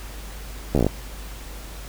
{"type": "slowing click train", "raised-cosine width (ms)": 2, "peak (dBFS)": -6, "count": 8, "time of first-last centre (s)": [0.75, 0.866], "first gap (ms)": 13, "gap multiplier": 1.08, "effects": ["added 50 Hz sine -35 dBFS peak until 1.88 s", "pink hiss -41 dBFS RMS until 1.88 s"]}